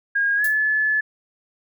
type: tone with pitch glide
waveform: sine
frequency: 1628 to 1724.8 Hz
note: G#6 to A6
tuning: -35 to -35 cents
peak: -17 dBFS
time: 0.15-1.01 s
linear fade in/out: 10 ms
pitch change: +100 cents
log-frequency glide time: 0.36-0.45 s
type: noise with exponential decay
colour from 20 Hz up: violet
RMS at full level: -25 dBFS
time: 0.44-0.59 s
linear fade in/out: 5 ms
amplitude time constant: 32 ms
effects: none